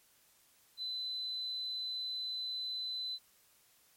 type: tone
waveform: sine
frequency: 4021 Hz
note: B7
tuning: 30 cents sharp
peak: -36 dBFS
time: 0.77-3.19 s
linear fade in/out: 50 ms
effects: white hiss -67 dBFS RMS until 3.96 s + MP3 64 kbps